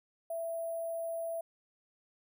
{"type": "tone with sample-and-hold", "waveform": "sine", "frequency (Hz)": 664, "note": "E5", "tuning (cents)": 12, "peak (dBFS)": -34, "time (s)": [0.3, 1.41], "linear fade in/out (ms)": 5, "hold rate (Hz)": 11025, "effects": []}